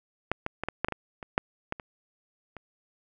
clicks, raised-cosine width 0.5 ms, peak -10 / -15 / -16 / -14 / -10 / -14 / -16 / -24 / -7 / -15 / -24 / -26 dBFS, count 12, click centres 0.316 / 0.464 / 0.636 / 0.686 / 0.846 / 0.885 / 0.923 / 1.228 / 1.379 / 1.724 / 1.798 / 2.567 s, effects none

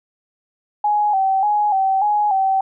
sine tone with vibrato, 802 Hz, G5, 39 cents sharp, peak -14 dBFS, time 0.84-2.61 s, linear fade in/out 5 ms, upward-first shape square, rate 1.7 Hz, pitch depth 70 cents each way, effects none

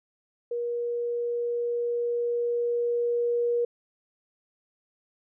sine tone with level ramp, 476.5 Hz, A#4, 38 cents sharp, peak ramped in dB -27 to -22 dBFS, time 0.51-3.65 s, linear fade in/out 5 ms, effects none

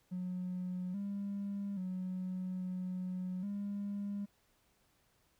triangle tone with pitch steps, 181.7 / 200.3 / 184.4 / 183.3 / 202.1 Hz, F#3 / G3 / F#3 / F#3 / G#3, -31 / +38 / -6 / -16 / -47 cents, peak -33 dBFS, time 0.11-4.26 s, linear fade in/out 20 ms, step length 830 ms, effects tanh soft clip ceiling -33 dBFS + pink hiss -73 dBFS RMS until 5.39 s

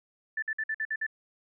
sine tone bursts, 1760 Hz, A6, in tune, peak -28 dBFS, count 7, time 0.37-1.066 s, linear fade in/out 5 ms, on 54 ms, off 53 ms, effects none

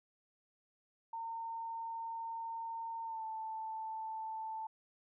sine tone with pitch glide, 912 to 883 Hz, A#5 to A5, -38 to +6 cents, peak -39 dBFS, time 1.13-4.67 s, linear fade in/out 5 ms, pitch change -56 cents, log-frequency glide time 3.03-3.25 s, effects none

